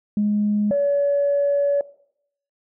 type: tone pair in turn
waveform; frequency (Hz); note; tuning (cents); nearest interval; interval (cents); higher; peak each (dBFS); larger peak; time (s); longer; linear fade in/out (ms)
sine; 208.3 / 568.4; G#3 / C#5; +5 / +43; octave + perfect fourth; 1738; second; -16 / -16; neither; 0.17-0.71 / 0.71-1.81; second; 2
effects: noise-tail reverb RT60 0.7 s tail -19 dB re dry + tanh soft clip ceiling -12 dBFS